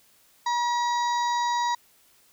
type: harmonic tone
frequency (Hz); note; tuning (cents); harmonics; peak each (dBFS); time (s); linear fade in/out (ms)
959; A#5; +49; 1 / 2 / 4 / 5 / 6 / 7; -23 / -34 / -36 / -40 / -44 / -42; 0.46-1.75; 5
effects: white hiss -60 dBFS RMS until 2.32 s

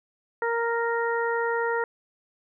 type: harmonic tone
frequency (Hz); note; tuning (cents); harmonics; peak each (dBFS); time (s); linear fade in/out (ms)
465.4; A#4; -3; 1 / 2 / 3 / 4; -26 / -29 / -31 / -32; 0.42-1.84; 2
effects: none

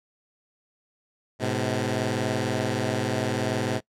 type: tone pair together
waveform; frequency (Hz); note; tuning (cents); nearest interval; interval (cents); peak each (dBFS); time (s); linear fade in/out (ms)
10% pulse; 106.6 / 127.25; G#2 / C3; +46 / -48; minor third; 306; -19; 1.39-3.81; 50
effects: noise-tail reverb RT60 0.1 s tail -22 dB re dry + low-pass 9000 Hz 12 dB/octave

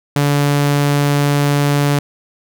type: tone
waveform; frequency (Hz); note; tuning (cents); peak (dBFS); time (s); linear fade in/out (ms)
sawtooth; 143.8; D3; -36; -8; 0.16-1.99; 2
effects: none

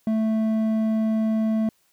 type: tone with hard clipping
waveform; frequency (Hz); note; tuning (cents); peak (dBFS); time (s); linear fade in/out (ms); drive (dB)
sine; 220; A3; 0; -21; 0.07-1.69; 2; 6
effects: white hiss -65 dBFS RMS until 1.92 s

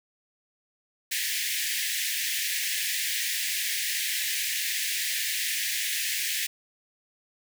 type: high-pass noise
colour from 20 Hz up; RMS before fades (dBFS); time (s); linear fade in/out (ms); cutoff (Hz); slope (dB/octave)
pink; -29; 1.11-6.47; 10; 1700; 96
effects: none

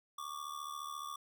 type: ring-modulated tone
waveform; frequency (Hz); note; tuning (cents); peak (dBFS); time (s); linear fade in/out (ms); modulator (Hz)
square; 1153; D6; -32; -39; 0.18-1.16; 5; 37.2
effects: none

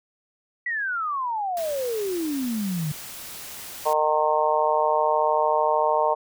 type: exponential sweep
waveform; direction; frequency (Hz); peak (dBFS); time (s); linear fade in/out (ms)
sine; down; 1975.5 to 145.8; -24; 0.66-2.92; 5
type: noise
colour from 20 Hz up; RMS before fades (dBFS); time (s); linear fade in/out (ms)
white; -38; 1.57-3.93; 0
type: harmonic tone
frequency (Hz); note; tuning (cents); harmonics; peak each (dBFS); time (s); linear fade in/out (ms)
153.2; D#3; -27; 3 / 4 / 5 / 6 / 7; -27 / -23 / -27 / -23 / -27; 3.85-6.15; 20
effects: none

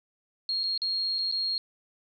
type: tone with dropouts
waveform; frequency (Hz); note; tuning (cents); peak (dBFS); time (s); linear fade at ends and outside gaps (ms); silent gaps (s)
sine; 4261; C8; +31; -26; 0.49-1.58; 1; 0.634-0.638 / 0.777-0.818 / 1.185-1.188 / 1.315-1.323
effects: none

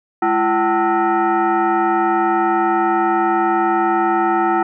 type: tone with frequency modulation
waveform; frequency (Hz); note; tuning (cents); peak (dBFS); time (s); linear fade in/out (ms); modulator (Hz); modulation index
sine; 210; G#3; +19; -13; 0.22-4.63; 5; 550; 2.1
effects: none

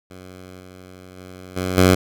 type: tone with level steps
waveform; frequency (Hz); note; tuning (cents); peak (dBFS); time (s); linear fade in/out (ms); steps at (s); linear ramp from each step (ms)
10% pulse; 92.2; F#2; -6; -30 / -32 / -29 / -14 / -3; 0.1-1.95; 10; 0.6 / 1.17 / 1.56 / 1.77; 10
effects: none

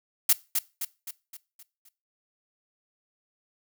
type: noise with echo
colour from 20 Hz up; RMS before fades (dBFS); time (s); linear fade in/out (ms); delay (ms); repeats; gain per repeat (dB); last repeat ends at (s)
blue; -19; 0.29-0.33; 5; 260; 6; -6; 1.89
effects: noise-tail reverb RT60 0.3 s tail -20 dB re dry

